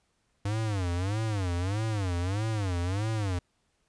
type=tone with vibrato; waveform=square; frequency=98.3 Hz; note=G2; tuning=5 cents sharp; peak=-28 dBFS; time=0.45-3.39 s; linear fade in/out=5 ms; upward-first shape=sine; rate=1.6 Hz; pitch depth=220 cents each way; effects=pink hiss -73 dBFS RMS until 3.88 s + resampled to 22050 Hz